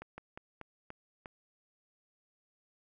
slowing click train, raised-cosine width 0.5 ms, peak -29 dBFS, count 6, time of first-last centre 0.02-1.258 s, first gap 160 ms, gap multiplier 1.22, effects none

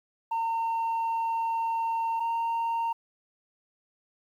sine tone pair in turn, 912 / 921 Hz, A#5 / A#5, -38 / -21 cents, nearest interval unison, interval 17 cents, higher second, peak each -23 dBFS, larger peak neither, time 0.31-2.2 / 2.2-2.93 s, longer first, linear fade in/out 10 ms, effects tanh soft clip ceiling -25 dBFS + 10-bit

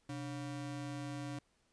square ring-modulated tone, 211.1 Hz, G#3, 29 cents sharp, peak -38 dBFS, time 0.09-1.39 s, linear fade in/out 5 ms, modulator 82.4 Hz, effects pink hiss -75 dBFS RMS until 1.72 s + resampled to 22050 Hz

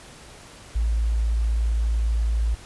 sine tone, 56 Hz, A1, 31 cents sharp, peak -19 dBFS, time 0.75-2.55 s, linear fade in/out 10 ms, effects pink hiss -45 dBFS RMS until 2.65 s + resampled to 24000 Hz

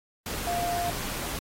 sine tone in noise, 698.5 Hz, F5, in tune, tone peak -27 dBFS, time 0.47-0.9 s, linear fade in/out 2 ms, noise pink, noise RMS -34 dBFS, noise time 0.26-1.39 s, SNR +4 dB, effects AAC 48 kbps

